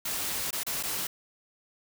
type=noise with dropouts; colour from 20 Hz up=white; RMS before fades=-32 dBFS; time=0.05-1.07 s; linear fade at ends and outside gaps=5 ms; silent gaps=0.508-0.528 / 0.634-0.665 / 0.828-0.834 s; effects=none